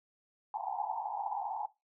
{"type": "band-pass noise", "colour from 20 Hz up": "pink", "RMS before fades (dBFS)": -37, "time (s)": [0.54, 1.66], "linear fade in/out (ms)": 2, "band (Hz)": [750, 930], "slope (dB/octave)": 96, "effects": ["noise-tail reverb RT60 0.2 s tail -17 dB re dry"]}